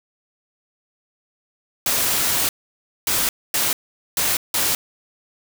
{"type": "noise bursts at uneven times", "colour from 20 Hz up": "white", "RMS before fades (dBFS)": -20, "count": 5, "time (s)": [[1.86, 2.49], [3.07, 3.29], [3.54, 3.73], [4.17, 4.37], [4.54, 4.75]], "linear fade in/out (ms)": 2, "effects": []}